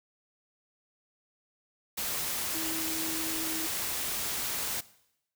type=tone in noise; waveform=sine; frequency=321.3 Hz; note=E4; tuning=44 cents flat; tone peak=-37 dBFS; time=2.54-3.67 s; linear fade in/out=10 ms; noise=white; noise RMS=-33 dBFS; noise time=1.97-4.81 s; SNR=-7 dB; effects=noise-tail reverb RT60 0.8 s tail -19 dB re dry